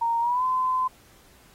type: tone with pitch glide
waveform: sine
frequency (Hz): 928 to 1023.7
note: A#5 to C6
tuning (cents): -8 to -38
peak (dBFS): -21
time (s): 0.01-0.88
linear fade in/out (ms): 10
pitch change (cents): +170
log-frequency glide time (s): 0.2-0.44
effects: pink hiss -56 dBFS RMS until 1.54 s + AAC 48 kbps